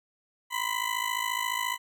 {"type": "ring-modulated tone", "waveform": "20% pulse", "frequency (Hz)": 1000, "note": "B5", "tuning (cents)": 21, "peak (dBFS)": -20, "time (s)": [0.5, 1.78], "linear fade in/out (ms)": 50, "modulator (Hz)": 27.2, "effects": []}